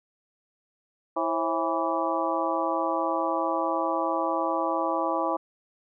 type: harmonic tone with a mistuned harmonic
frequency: 164.6 Hz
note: E3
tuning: 2 cents flat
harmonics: 2 / 3 / 4 / 5 / 6 / 7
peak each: -31 / -31 / -31 / -31 / -31 / -31 dBFS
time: 1.16-5.37 s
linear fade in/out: 10 ms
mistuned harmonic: 3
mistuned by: +140 cents
effects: none